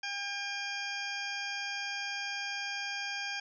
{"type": "harmonic tone with a mistuned harmonic", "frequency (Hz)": 804, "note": "G5", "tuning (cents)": 44, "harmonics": [1, 2, 3, 4, 6, 7, 8], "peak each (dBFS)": [-44, -39, -40, -43, -43, -47, -49], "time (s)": [0.03, 3.4], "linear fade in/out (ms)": 5, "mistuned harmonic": 7, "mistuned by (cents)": -55, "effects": []}